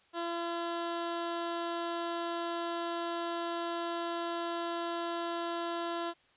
15% pulse tone, 339.8 Hz, F4, 47 cents flat, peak -27 dBFS, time 0.13-6.14 s, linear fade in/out 50 ms, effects white hiss -66 dBFS RMS until 6.36 s + resampled to 8000 Hz

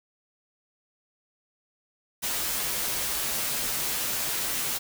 white noise with comb filter, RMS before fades -29 dBFS, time 2.22-4.79 s, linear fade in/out 20 ms, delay 11 ms, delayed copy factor -0.7, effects none

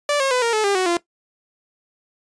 sawtooth tone with pitch steps, 583 / 540.8 / 501.7 / 465.4 / 431.7 / 400.5 / 371.5 / 344.7 Hz, D5 / C#5 / B4 / A#4 / A4 / G4 / F#4 / F4, -13 / -43 / +27 / -3 / -33 / +37 / +7 / -23 cents, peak -13 dBFS, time 0.09-0.97 s, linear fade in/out 2 ms, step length 110 ms, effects noise-tail reverb RT60 0.1 s tail -17 dB re dry + resampled to 22050 Hz

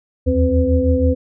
sine tone cluster, 76.1 / 82.3 / 261.3 / 504 Hz, D#2 / E2 / C4 / B4, -38 / -2 / -2 / +35 cents, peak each -18 dBFS, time 0.26-1.15 s, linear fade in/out 20 ms, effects none

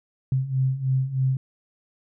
sine beating tone pair, 129.7 / 132.9 Hz, C3 / C3, -15 / +27 cents, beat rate 3.2 Hz, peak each -26 / -22 dBFS, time 0.32-1.37 s, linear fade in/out 2 ms, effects none

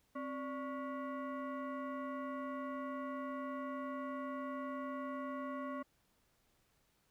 sine tone with frequency modulation, 263.5 Hz, C4, 12 cents sharp, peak -39 dBFS, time 0.15-5.83 s, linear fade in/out 10 ms, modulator 848 Hz, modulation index 1.2, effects pink hiss -75 dBFS RMS until 7.1 s

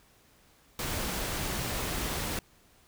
pink noise, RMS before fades -33 dBFS, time 0.79-2.39 s, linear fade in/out 2 ms, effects pink hiss -62 dBFS RMS until 2.87 s

